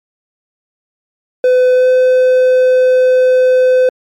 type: tone with pitch glide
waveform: triangle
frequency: 505 to 509.7 Hz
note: B4 to C5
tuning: +39 to -45 cents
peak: -4 dBFS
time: 1.44-3.89 s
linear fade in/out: 2 ms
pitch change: +16 cents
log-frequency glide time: 1.74-1.88 s
effects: MP3 64 kbps